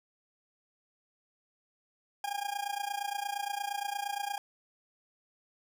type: tone with amplitude modulation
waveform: 40% pulse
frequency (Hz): 810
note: G#5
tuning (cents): -43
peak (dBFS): -29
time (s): 2.24-4.38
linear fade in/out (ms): 2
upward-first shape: sine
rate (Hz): 28.6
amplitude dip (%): 85
effects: none